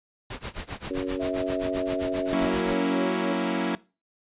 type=noise with tremolo; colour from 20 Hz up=pink; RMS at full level=-33 dBFS; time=0.3-2.74 s; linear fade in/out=5 ms; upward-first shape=sine; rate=7.6 Hz; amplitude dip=95%
type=harmonic tone; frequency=93 Hz; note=F#2; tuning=9 cents sharp; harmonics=3 / 4 / 5 / 6; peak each=-30 / -32 / -34 / -36 dBFS; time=0.9-3.33 s; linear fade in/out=10 ms
type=tone with vibrato; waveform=sine; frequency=650 Hz; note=E5; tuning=24 cents flat; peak=-29 dBFS; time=1.19-2.5 s; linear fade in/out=20 ms; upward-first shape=sine; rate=7.7 Hz; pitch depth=22 cents each way
type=chord; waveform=sawtooth; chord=F# dominant seventh; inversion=none; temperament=equal; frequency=185 / 233.1 / 277.2 / 329.6 Hz; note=F#3 / A#3 / C#4 / E4; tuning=0 / 0 / 0 / 0 cents; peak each=-26 dBFS; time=2.33-3.75 s; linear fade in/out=0 ms
effects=noise-tail reverb RT60 0.3 s tail -20 dB re dry + resampled to 8000 Hz